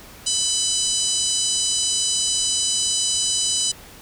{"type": "harmonic tone", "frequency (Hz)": 997, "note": "B5", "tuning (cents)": 16, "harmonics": [3, 4, 5, 6, 7, 8, 9], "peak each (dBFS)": [-27, -27, -27, -27, -27, -27, -27], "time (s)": [0.26, 3.72], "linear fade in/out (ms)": 10, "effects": ["pink hiss -43 dBFS RMS until 4.01 s"]}